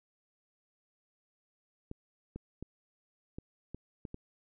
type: clicks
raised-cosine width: 3 ms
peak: -28 dBFS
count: 7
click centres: 1.914 / 2.36 / 2.626 / 3.385 / 3.746 / 4.052 / 4.144 s
effects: none